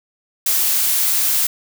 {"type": "noise", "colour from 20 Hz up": "blue", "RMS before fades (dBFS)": -17, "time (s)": [0.46, 1.47], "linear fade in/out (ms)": 5, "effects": []}